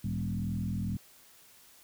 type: tone with frequency modulation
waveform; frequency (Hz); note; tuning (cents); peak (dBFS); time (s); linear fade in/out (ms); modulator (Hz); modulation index
sine; 149.9; D3; +36; -30; 0.04-0.97; 5; 42; 1.9
effects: white hiss -58 dBFS RMS until 1.83 s